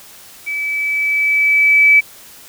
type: tone with level ramp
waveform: sine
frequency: 2300 Hz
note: D7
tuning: 37 cents flat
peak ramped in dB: -19 to -5 dBFS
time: 0.46-2.01 s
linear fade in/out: 20 ms
effects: white hiss -40 dBFS RMS until 2.48 s